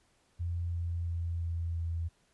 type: tone with pitch steps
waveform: sine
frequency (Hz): 86 / 85.36 / 84.72 / 84.08 / 83.46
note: F2 / F2 / E2 / E2 / E2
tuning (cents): -26 / -39 / +48 / +35 / +22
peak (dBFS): -31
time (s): 0.39-2.09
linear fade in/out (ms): 20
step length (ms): 340
effects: pink hiss -70 dBFS RMS until 2.33 s + resampled to 24000 Hz